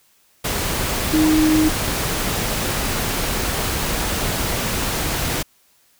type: tone in noise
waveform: sine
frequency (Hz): 311.1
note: D#4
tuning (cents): 0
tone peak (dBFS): -13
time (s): 1.13-1.69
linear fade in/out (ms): 10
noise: pink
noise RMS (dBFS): -22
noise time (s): 0.44-5.43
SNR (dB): +6
effects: white hiss -58 dBFS RMS until 5.99 s